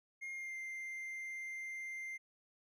triangle tone with pitch glide, 2132 to 2094 Hz, C7 to C7, +32 to +1 cents, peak -40 dBFS, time 0.21-2.18 s, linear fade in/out 20 ms, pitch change -31 cents, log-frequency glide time 0.32-0.57 s, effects none

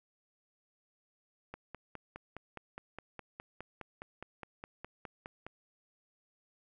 click train, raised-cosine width 0.5 ms, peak -28 dBFS, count 20, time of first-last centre 1.54-5.466 s, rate 4.84 Hz, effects none

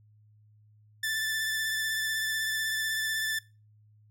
sawtooth tone with vibrato, 1760 Hz, A6, in tune, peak -25 dBFS, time 1.03-3.39 s, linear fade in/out 5 ms, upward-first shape triangle, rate 16 Hz, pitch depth 25 cents each way, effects noise-tail reverb RT60 0.3 s tail -21 dB re dry + added 106 Hz sine -57 dBFS peak until 4.1 s

